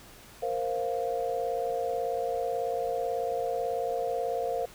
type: chord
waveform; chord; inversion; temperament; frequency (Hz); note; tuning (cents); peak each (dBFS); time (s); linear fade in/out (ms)
sine; Bb suspended second; none; just; 466.2 / 524.4 / 699.2; Bb4 / C5 / F5; 0 / +4 / +2; -32; 0.42-4.66; 10
effects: pink hiss -51 dBFS RMS until 4.74 s